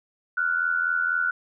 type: tone pair together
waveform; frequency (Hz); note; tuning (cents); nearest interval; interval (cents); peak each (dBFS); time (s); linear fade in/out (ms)
sine; 1396.9 / 1481; F6 / F#6; 0 / +1; minor second; 101; -26 / -23; 0.37-1.31; 5
effects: none